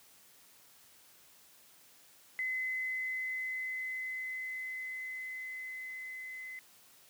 sine tone with level ramp, 2036 Hz, C7, 48 cents flat, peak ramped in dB -32 to -42 dBFS, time 2.39-6.59 s, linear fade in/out 0 ms, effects white hiss -61 dBFS RMS until 7.09 s + high-pass 80 Hz 12 dB/octave

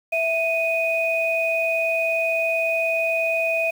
sine tone pair together, 659.3 / 2489 Hz, E5 / D#7, 0 / 0 cents, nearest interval octave + major seventh, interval 2300 cents, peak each -22 dBFS, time 0.12-3.71 s, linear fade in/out 10 ms, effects 7-bit

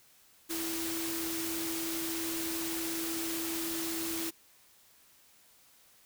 sine tone in noise, 329.6 Hz, E4, in tune, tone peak -36 dBFS, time 0.49-4.31 s, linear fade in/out 20 ms, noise white, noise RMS -37 dBFS, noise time 0.49-4.31 s, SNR -2 dB, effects white hiss -62 dBFS RMS until 6.05 s

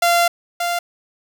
sawtooth tone pair in turn, 690 / 694.8 Hz, F5 / F5, -21 / -9 cents, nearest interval unison, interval 12 cents, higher second, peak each -9 / -15 dBFS, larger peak first, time 0.02-0.28 / 0.6-0.79 s, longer first, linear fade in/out 5 ms, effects none

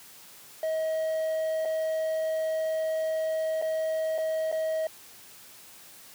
triangle tone with dropouts, 636 Hz, D#5, 38 cents sharp, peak -24 dBFS, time 0.63-4.87 s, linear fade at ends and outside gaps 2 ms, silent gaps 1.651-1.655 / 3.616-3.623 / 4.18-4.184 / 4.516-4.525 s, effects white hiss -50 dBFS RMS until 6.14 s + high-pass 80 Hz 12 dB/octave

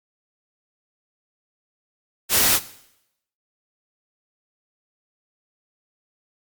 white noise, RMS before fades -17 dBFS, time 2.29-2.6 s, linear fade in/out 50 ms, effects noise-tail reverb RT60 0.8 s tail -17 dB re dry + MP3 96 kbps

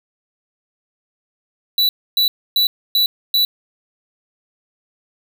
square tone bursts, 3951 Hz, B7, in tune, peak -13 dBFS, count 5, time 1.78-3.45 s, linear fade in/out 2 ms, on 110 ms, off 280 ms, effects none

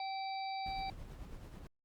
harmonic tone, 774 Hz, G5, 22 cents flat, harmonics 1 / 3 / 5 / 6, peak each -38 / -48 / -52 / -50 dBFS, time 0-0.9 s, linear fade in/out 2 ms
brown noise with tremolo, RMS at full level -47 dBFS, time 0.66-1.67 s, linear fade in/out 2 ms, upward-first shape sine, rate 9.2 Hz, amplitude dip 40%
effects Opus 48 kbps

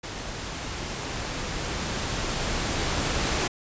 pink noise with level ramp, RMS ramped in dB -35 to -25 dBFS, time 0.03-3.48 s, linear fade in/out 10 ms, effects resampled to 16000 Hz

